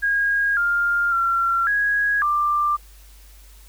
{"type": "tone with pitch steps", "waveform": "sine", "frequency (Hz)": [1634, 1402, 1366, 1657, 1185], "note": ["G#6", "F6", "F6", "G#6", "D6"], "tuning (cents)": [-29, 6, -39, -4, 15], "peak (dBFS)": -17, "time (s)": [0.02, 2.77], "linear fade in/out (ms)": 20, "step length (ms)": 550, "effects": ["added 50 Hz sine -44 dBFS peak until 3.68 s", "white hiss -52 dBFS RMS until 3.68 s"]}